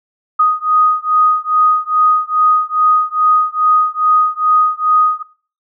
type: beating tone pair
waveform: sine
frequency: 1244.5 / 1246.9 Hz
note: D#6 / D#6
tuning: 0 / +3 cents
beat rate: 2.4 Hz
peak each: -13 dBFS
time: 0.39-5.23 s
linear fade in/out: 10 ms
effects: noise-tail reverb RT60 0.4 s tail -19 dB re dry